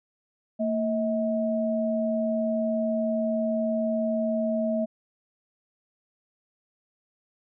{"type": "tone pair together", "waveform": "sine", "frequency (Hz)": [227.4, 639], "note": ["A#3", "D#5"], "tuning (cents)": [-43, 46], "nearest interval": "octave + tritone", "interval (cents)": 1789, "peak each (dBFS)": -26, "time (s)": [0.59, 4.86], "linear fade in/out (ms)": 20, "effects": []}